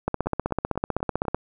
two click trains, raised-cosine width 1 ms, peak -9 / -24 dBFS, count 21 / 5, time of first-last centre 0.08-1.346 / 0.26-1.253 s, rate 15.8 / 4.03 Hz, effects none

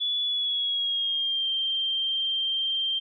sine tone with pitch glide, 3427 to 3161 Hz, A7 to G7, -46 to +14 cents, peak -24 dBFS, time 0-3 s, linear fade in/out 20 ms, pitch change -140 cents, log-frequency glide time 0.24-1.48 s, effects none

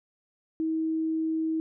sine tone, 320 Hz, D#4, 49 cents sharp, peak -25 dBFS, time 0.6-1.6 s, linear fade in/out 0 ms, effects none

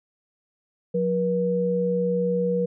sine tone pair together, 180 / 481.4 Hz, F#3 / B4, -47 / -44 cents, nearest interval octave + perfect fourth, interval 1703 cents, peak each -25 / -22 dBFS, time 0.94-2.66 s, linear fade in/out 10 ms, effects none

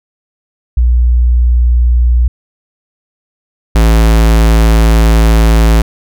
sine / square tone pair in turn, 60.2 / 55.39 Hz, B1 / A1, -44 / +12 cents, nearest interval minor second, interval 144 cents, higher first, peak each -5 dBFS, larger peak neither, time 0.77-2.28 / 3.75-5.82 s, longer second, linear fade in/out 5 ms, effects none

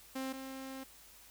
sawtooth tone pair in turn, 264.3 / 265.8 Hz, C4 / C4, +18 / +27 cents, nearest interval unison, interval 9 cents, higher second, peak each -33 / -39 dBFS, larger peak first, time 0.15-0.33 / 0.33-0.84 s, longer second, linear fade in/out 10 ms, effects added 50 Hz sine -68 dBFS peak until 1.3 s + white hiss -58 dBFS RMS until 1.3 s

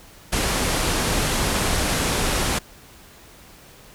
pink low-pass noise, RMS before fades -22 dBFS, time 0.32-2.59 s, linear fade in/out 10 ms, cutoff 12000 Hz, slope 48 dB/octave, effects pink hiss -47 dBFS RMS until 3.94 s

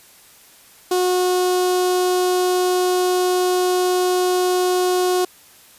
sawtooth tone with notch filter, 363.7 Hz, F#4, 30 cents flat, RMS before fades -18 dBFS, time 0.91-5.25 s, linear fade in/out 5 ms, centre 2000 Hz, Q 0.99, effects white hiss -48 dBFS RMS until 5.78 s + resampled to 32000 Hz

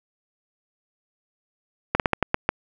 slowing click train, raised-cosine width 0.5 ms, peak -3 dBFS, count 7, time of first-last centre 1.95-2.49 s, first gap 48 ms, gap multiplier 1.25, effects none

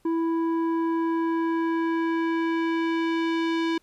square tone with low-pass filter sweep, 329.6 Hz, E4, in tune, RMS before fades -25 dBFS, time 0.05-3.78 s, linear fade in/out 5 ms, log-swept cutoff 770 to 3600 Hz, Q 1.2, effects pink hiss -65 dBFS RMS until 3.82 s + resampled to 32000 Hz

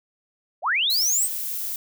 sine linear sweep, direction up, 527 to 8600 Hz, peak -19 dBFS, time 0.62-1.29 s, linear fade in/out 50 ms
violet noise, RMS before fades -29 dBFS, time 0.9-1.76 s, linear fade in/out 2 ms
effects none

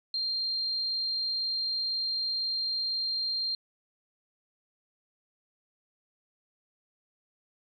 sine tone, 4186 Hz, C8, in tune, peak -28 dBFS, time 0.14-3.55 s, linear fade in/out 2 ms, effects none

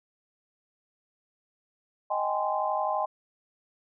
sine chord, Ab major seventh, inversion second, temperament just, 623 / 778.7 / 830.6 / 1038.3 Hz, Eb5 / G5 / Ab5 / C6, +2 / -12 / 0 / -14 cents, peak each -31 dBFS, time 2.1-3.06 s, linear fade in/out 10 ms, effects none

